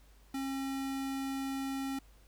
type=tone; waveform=square; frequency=270 Hz; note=C#4; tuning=45 cents flat; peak=-35 dBFS; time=0.34-1.99 s; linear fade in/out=5 ms; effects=added 50 Hz sine -58 dBFS peak until 2.27 s + pink hiss -66 dBFS RMS until 2.27 s